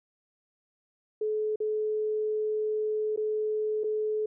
sine tone with dropouts, 429.1 Hz, A4, 43 cents flat, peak -26 dBFS, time 1.21-4.26 s, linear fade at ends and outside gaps 5 ms, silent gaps 1.559-1.602 / 3.162-3.174 / 3.836-3.841 s, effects none

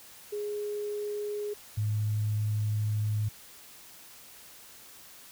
sine tone pair in turn, 415.3 / 106.31 Hz, G#4 / G#2, 0 / +41 cents, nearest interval 2 octaves, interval 2359 cents, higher first, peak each -31 / -26 dBFS, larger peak second, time 0.32-1.54 / 1.77-3.29 s, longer second, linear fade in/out 10 ms, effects white hiss -51 dBFS RMS until 5.31 s

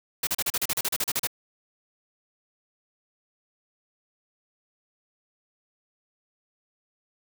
white noise bursts, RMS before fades -26 dBFS, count 14, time 0.23-1.272 s, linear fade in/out 5 ms, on 41 ms, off 36 ms, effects none

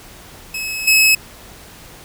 sawtooth tone with level steps, 2577 Hz, E7, 40 cents flat, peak -19 / -6 dBFS, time 0.54-1.15 s, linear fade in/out 5 ms, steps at 0.87 s, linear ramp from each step 10 ms, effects pink hiss -40 dBFS RMS until 2.04 s

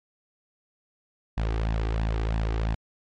sawtooth tone with flanger, 55 Hz, A1, in tune, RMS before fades -26 dBFS, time 1.37-2.75 s, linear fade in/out 10 ms, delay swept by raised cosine 1.1 to 2.6 ms, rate 3 Hz, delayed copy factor +0.6, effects low-pass 4000 Hz 12 dB/octave + MP3 48 kbps

